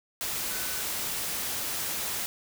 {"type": "tone in noise", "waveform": "sine", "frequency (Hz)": 1505, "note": "F#6", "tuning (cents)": 29, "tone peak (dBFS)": -43, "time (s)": [0.51, 0.81], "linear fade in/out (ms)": 0, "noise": "white", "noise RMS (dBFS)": -32, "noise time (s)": [0.21, 2.26], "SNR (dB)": -14, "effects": []}